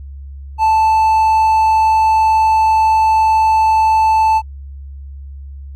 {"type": "tone", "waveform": "triangle", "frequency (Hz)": 879, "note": "A5", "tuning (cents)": -2, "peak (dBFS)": -7, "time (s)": [0.58, 4.42], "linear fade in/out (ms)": 50, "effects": ["added 69 Hz sine -28 dBFS peak until 5.75 s", "AAC 64 kbps"]}